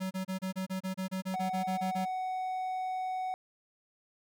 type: tone bursts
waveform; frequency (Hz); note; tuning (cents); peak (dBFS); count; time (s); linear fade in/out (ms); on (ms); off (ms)
square; 188.3; F#3; +31; -33; 15; 0-2.056; 20; 110; 29
type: tone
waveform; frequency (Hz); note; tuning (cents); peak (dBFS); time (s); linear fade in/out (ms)
triangle; 745; F#5; +12; -30; 1.34-3.34; 0
effects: none